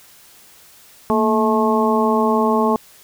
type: harmonic tone with a mistuned harmonic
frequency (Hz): 216.7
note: A3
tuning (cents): -26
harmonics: 1 / 2 / 3 / 4 / 5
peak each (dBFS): -18 / -19 / -23 / -21 / -21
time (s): 1.1-2.76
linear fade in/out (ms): 0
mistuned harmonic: 1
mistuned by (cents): +92
effects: white hiss -47 dBFS RMS until 3.03 s